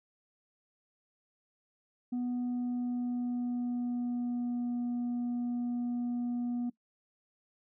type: tone with pitch glide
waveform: sine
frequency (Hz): 245.8 to 242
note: B3 to B3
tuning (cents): -8 to -35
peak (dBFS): -28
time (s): 2.12-6.7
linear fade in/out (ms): 10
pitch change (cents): -27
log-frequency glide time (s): 2.41-4.75
effects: noise-tail reverb RT60 0.1 s tail -20 dB re dry + tanh soft clip ceiling -30 dBFS